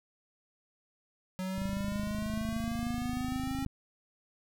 square exponential sweep, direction up, 185 to 270.5 Hz, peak -34 dBFS, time 1.39-3.65 s, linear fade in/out 0 ms
click train, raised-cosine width 5 ms, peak -26 dBFS, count 56, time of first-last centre 1.58-3.663 s, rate 26.4 Hz
effects none

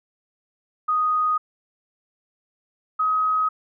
sine tone pair in turn, 1244.5 / 1265.5 Hz, D#6 / D#6, 0 / +29 cents, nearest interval unison, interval 29 cents, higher second, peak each -18 dBFS, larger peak neither, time 0.88-1.38 / 2.99-3.49 s, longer neither, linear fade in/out 10 ms, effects none

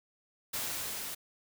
white noise with level ramp, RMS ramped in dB -35 to -40 dBFS, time 0.53-1.15 s, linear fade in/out 10 ms, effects none

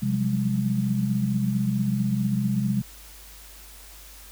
sine tone cluster, 130 / 178.4 / 187.4 / 203 Hz, C3 / F3 / F#3 / G#3, -11 / +37 / +22 / -39 cents, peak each -26 / -31 / -32 / -24 dBFS, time 0.02-2.82 s, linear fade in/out 10 ms, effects added 50 Hz sine -47 dBFS peak until 4.31 s + white hiss -47 dBFS RMS until 4.31 s

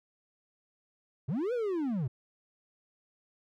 triangle linear two-way sweep, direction up then down, 112.1 to 507 to 112.1 Hz, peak -27 dBFS, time 1.28-2.08 s, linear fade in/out 10 ms, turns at 1.53 s, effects none

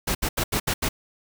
pink noise bursts at uneven times, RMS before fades -24 dBFS, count 6, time 0.07-0.15 / 0.22-0.29 / 0.37-0.44 / 0.52-0.6 / 0.67-0.74 / 0.82-0.89 s, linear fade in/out 10 ms, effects none

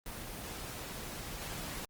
pink noise with level steps, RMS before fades -43 / -41 dBFS, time 0.06-1.85 s, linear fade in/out 2 ms, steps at 1.41 s, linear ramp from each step 5 ms, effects Opus 24 kbps

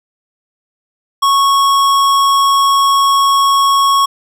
sine tone with hard clipping, 1104 Hz, C#6, 7 cents flat, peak -10 dBFS, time 1.22-4.06 s, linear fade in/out 10 ms, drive 16 dB, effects none

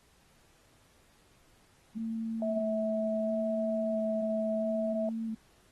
sine tone with vibrato, 222.9 Hz, A3, 23 cents sharp, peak -32 dBFS, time 1.95-5.35 s, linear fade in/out 10 ms, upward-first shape square, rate 0.75 Hz, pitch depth 16 cents each way
sine tone, 650 Hz, E5, 24 cents flat, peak -30 dBFS, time 2.42-5.09 s, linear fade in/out 2 ms
effects pink hiss -65 dBFS RMS until 5.71 s + AAC 32 kbps

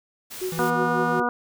white noise, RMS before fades -37 dBFS, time 0.3-0.71 s, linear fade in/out 20 ms
sine tone with tremolo, 370 Hz, F#4, in tune, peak -24 dBFS, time 0.41-1.23 s, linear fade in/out 10 ms, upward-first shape sine, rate 5.5 Hz, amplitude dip 90%
square tone, 165 Hz, E3, 2 cents sharp, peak -30 dBFS, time 0.52-1.2 s, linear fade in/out 2 ms
harmonic tone, 242.4 Hz, B3, 32 cents flat, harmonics 1 / 2 / 3 / 4 / 5 / 6, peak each -28 / -28 / -28 / -28 / -28 / -28 dBFS, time 0.59-1.29 s, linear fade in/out 0 ms
effects none

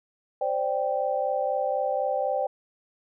sine chord, C suspended second, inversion none, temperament equal, 523.3 / 587.3 / 784 Hz, C5 / D5 / G5, 0 / 0 / 0 cents, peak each -28 dBFS, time 0.41-2.47 s, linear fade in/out 5 ms, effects none

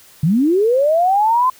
sine linear sweep, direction up, 140.1 to 1043 Hz, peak -11 dBFS, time 0.23-1.5 s, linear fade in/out 5 ms, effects white hiss -46 dBFS RMS until 1.59 s

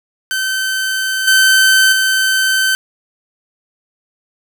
sawtooth tone with level steps, 1539 Hz, G6, 32 cents flat, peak -12 / -4 / -8 dBFS, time 0.31-2.75 s, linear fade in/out 0 ms, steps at 1.27 / 1.92 s, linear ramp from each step 10 ms, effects 7-bit

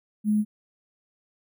sine tone with sample-and-hold, 211.1 Hz, G#3, 29 cents sharp, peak -19 dBFS, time 0.24-0.45 s, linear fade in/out 50 ms, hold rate 11025 Hz, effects none

